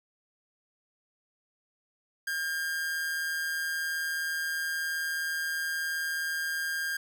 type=tone with amplitude modulation; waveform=45% pulse; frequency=1607 Hz; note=G6; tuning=43 cents sharp; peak=-28 dBFS; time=2.27-6.97 s; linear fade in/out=5 ms; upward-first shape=sine; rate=159 Hz; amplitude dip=40%; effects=none